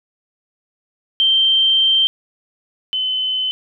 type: tone pair in turn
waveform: sine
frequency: 3136 / 3041 Hz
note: G7 / F#7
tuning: 0 / +47 cents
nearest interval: minor second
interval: 53 cents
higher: first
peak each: -11 / -17 dBFS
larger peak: first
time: 1.2-2.07 / 2.93-3.51 s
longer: first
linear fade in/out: 0 ms
effects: none